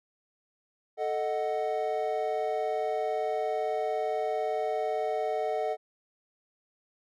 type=chord; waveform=triangle; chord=D# diminished; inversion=second; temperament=equal; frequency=440 / 622.3 / 740 Hz; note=A4 / D#5 / F#5; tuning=0 / 0 / 0 cents; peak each=-30 dBFS; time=0.97-5.77 s; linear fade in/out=50 ms; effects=none